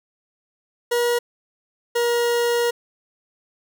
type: tone pair in turn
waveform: 40% pulse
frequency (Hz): 479.1 / 475.2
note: A#4 / A#4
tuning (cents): +47 / +33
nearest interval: unison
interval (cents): 14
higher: first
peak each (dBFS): -17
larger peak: neither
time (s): 0.91-1.19 / 1.95-2.71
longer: second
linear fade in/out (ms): 10
effects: none